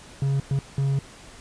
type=tone bursts at uneven times; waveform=triangle; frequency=137.6 Hz; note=C#3; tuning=12 cents flat; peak=-18 dBFS; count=3; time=0.22-0.4 / 0.51-0.59 / 0.78-0.99 s; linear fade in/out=2 ms; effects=pink hiss -46 dBFS RMS until 1.4 s + resampled to 22050 Hz